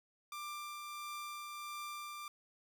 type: tone with tremolo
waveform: sawtooth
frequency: 1185 Hz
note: D6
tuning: 15 cents sharp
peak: -38 dBFS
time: 0.32-2.28 s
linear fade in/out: 2 ms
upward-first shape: triangle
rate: 1.5 Hz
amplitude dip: 30%
effects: none